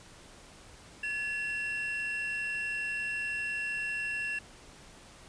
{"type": "tone pair together", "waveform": "triangle", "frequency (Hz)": [1712, 2718], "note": ["A6", "F7"], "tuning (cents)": [-48, -48], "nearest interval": "minor sixth", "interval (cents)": 800, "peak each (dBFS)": [-34, -32], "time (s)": [1.03, 4.39], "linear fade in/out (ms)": 5, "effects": ["pink hiss -53 dBFS RMS until 5.28 s", "resampled to 22050 Hz"]}